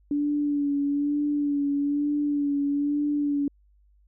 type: tone with vibrato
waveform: sine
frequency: 288.3 Hz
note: D4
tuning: 32 cents flat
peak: -22 dBFS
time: 0.11-3.48 s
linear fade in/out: 2 ms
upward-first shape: sine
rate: 1.1 Hz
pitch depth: 29 cents each way
effects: added 50 Hz sine -57 dBFS peak until 4.07 s